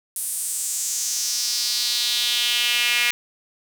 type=tone with high-pass filter sweep; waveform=sawtooth; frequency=240.5 Hz; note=B3; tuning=46 cents flat; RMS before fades=-23 dBFS; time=0.16-3.11 s; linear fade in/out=0 ms; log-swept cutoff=10000 to 2300 Hz; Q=3.2; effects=7-bit